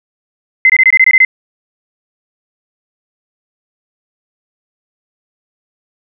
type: tone bursts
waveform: sine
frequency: 2063 Hz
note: C7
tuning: 25 cents flat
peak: -3 dBFS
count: 9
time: 0.65-1.249 s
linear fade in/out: 2 ms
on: 47 ms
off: 22 ms
effects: none